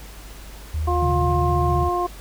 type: tone with pitch glide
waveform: sine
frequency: 77.7 to 76.45 Hz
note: D#2 to D#2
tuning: -2 to -30 cents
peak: -21 dBFS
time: 0.74-1.89 s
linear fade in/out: 5 ms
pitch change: -28 cents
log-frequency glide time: 1.53-1.75 s
type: harmonic tone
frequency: 354.3 Hz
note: F4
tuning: 25 cents sharp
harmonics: 1 / 2 / 3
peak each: -24 / -24 / -24 dBFS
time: 0.87-2.07 s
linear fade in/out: 10 ms
type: tone with vibrato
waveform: sine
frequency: 137.1 Hz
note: C#3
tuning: 19 cents flat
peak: -23 dBFS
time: 1.02-1.84 s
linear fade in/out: 5 ms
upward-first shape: square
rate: 15 Hz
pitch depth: 150 cents each way
effects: added 50 Hz sine -39 dBFS peak until 2.2 s + pink hiss -43 dBFS RMS until 2.2 s